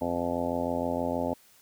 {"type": "harmonic tone", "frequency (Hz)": 86.4, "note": "F2", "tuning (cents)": -18, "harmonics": [1, 2, 3, 4, 5, 6, 7, 8, 9, 10], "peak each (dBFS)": [-41, -40, -32, -40, -39, -34, -33, -38, -41, -37], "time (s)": [0.01, 1.34], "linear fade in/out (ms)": 5, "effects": ["white hiss -59 dBFS RMS until 1.61 s"]}